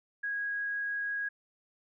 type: tone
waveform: sine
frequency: 1649 Hz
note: G#6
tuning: 13 cents flat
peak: -31 dBFS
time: 0.23-1.29 s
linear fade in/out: 10 ms
effects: none